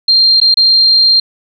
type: tone with dropouts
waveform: sine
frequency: 4186 Hz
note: C8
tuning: in tune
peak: -5 dBFS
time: 0.08-1.2 s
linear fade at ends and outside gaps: 5 ms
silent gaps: 0.402-0.414 / 0.543-0.571 s
effects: none